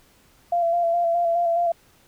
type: tone with vibrato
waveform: sine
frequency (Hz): 684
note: F5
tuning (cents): -36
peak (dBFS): -18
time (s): 0.52-1.72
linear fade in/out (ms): 5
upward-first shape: square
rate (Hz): 4.8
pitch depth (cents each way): 25
effects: pink hiss -57 dBFS RMS until 2.07 s